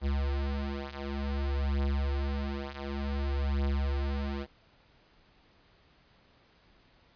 square beating tone pair, 69.3 / 69.85 Hz, C#2 / C#2, 0 / +14 cents, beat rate 0.55 Hz, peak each -34 / -32 dBFS, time 0.01-4.47 s, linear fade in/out 50 ms, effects pink hiss -63 dBFS RMS until 7.15 s + resampled to 11025 Hz

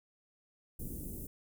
pink band-stop noise, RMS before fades -42 dBFS, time 0.79-1.27 s, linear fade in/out 5 ms, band 370 to 10000 Hz, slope 24 dB/octave, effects none

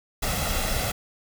pink noise with comb filter, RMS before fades -26 dBFS, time 0.22-0.92 s, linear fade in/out 10 ms, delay 1.5 ms, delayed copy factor +0.6, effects none

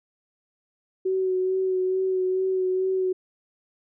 sine tone with vibrato, 374.3 Hz, F#4, 20 cents sharp, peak -21 dBFS, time 1.05-3.13 s, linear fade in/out 10 ms, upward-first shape sine, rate 2.3 Hz, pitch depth 20 cents each way, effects none

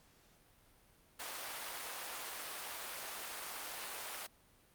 pink high-pass noise, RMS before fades -44 dBFS, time 1.19-4.27 s, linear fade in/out 10 ms, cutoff 710 Hz, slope 12 dB/octave, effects pink hiss -67 dBFS RMS until 4.74 s + Opus 48 kbps

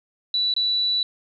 sine tone with dropouts, 3951 Hz, B7, in tune, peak -19 dBFS, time 0.34-1.03 s, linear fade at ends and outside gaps 2 ms, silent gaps 0.539-0.564 s, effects none

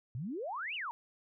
sine exponential two-way sweep, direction up then down, 110 to 3032 to 882 Hz, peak -36 dBFS, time 0.15-0.91 s, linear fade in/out 0 ms, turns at 0.75 s, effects none

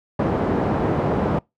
pink band-pass noise, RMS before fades -21 dBFS, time 0.19-1.39 s, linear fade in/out 5 ms, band 120 to 780 Hz, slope 12 dB/octave, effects noise-tail reverb RT60 0.2 s tail -25 dB re dry

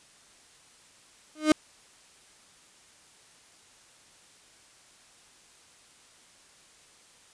35% pulse tone with exponential growth, 307.6 Hz, D#4, 20 cents flat, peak -12 dBFS, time 1.35-1.52 s, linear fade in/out 2 ms, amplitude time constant 36 ms, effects white hiss -57 dBFS RMS until 7.33 s + resampled to 22050 Hz

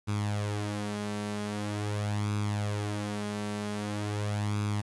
sawtooth tone with flanger, 103.83 Hz, G#2, in tune, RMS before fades -32 dBFS, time 0.07-4.82 s, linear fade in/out 20 ms, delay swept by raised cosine 0.8 to 5.2 ms, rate 0.44 Hz, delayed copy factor +0.6, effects resampled to 24000 Hz + 9-bit

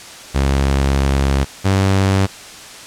sawtooth tone pair in turn, 68.4 / 96.73 Hz, C#2 / G2, -23 / -23 cents, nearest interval tritone, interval 600 cents, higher second, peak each -9 / -8 dBFS, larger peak second, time 0.34-1.45 / 1.64-2.27 s, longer first, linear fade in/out 20 ms, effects white hiss -35 dBFS RMS until 2.86 s + low-pass 8000 Hz 12 dB/octave

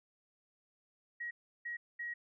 sine tone bursts at uneven times, 1900 Hz, A#6, 33 cents sharp, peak -38 dBFS, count 3, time 1.2-1.31 / 1.65-1.77 / 1.99-2.14 s, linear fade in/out 10 ms, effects none

